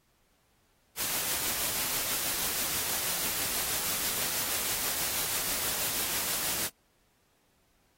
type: noise with tremolo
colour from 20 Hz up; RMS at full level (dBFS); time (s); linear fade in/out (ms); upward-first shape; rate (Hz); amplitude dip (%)
white; -30; 0.96-6.7; 50; triangle; 6.2; 30
effects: pink hiss -70 dBFS RMS until 7.97 s + AAC 48 kbps